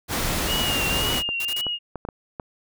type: noise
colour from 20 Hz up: pink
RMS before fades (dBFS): -25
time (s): 0.08-1.23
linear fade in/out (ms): 50
type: tone with vibrato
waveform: sine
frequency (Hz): 2836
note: F7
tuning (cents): +26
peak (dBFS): -24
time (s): 0.46-1.79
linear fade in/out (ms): 50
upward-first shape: triangle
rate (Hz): 1.9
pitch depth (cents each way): 61
type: clicks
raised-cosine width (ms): 1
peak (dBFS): -17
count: 8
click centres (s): 1.127 / 1.173 / 1.29 / 1.667 / 1.957 / 2.051 / 2.088 / 2.398
type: noise bursts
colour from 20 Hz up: white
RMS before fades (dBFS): -33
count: 3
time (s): 1.4-1.612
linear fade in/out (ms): 2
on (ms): 50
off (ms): 31
effects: none